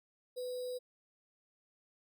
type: tone with sample-and-hold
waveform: sine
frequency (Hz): 500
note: B4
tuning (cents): +21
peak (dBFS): -37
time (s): 0.36-0.79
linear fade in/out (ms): 20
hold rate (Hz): 4410
effects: none